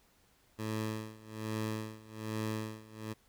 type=tone with tremolo; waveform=15% pulse; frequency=109.2 Hz; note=A2; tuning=13 cents flat; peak=-27 dBFS; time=0.58-3.14 s; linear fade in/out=20 ms; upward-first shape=sine; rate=1.2 Hz; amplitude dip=90%; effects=pink hiss -68 dBFS RMS until 3.28 s